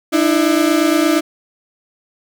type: tone pair together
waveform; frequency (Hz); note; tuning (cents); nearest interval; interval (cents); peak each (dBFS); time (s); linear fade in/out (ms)
35% pulse; 301 / 329.6; D4 / E4; +43 / 0; major second; 157; -13; 0.12-1.21; 20
effects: none